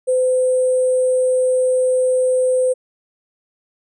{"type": "tone with sample-and-hold", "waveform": "sine", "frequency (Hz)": 509, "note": "C5", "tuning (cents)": -48, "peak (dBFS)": -13, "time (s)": [0.07, 2.74], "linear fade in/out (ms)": 20, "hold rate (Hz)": 8820, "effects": ["resampled to 24000 Hz"]}